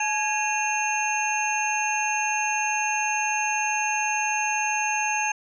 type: tone cluster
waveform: sine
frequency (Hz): 854 / 1657 / 2466 / 2712 / 6370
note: G#5 / G#6 / D#7 / E7 / G8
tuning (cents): +48 / -4 / -16 / +49 / +27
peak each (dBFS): -26 / -31 / -31 / -29 / -30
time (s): 0-5.32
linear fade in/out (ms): 5
effects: none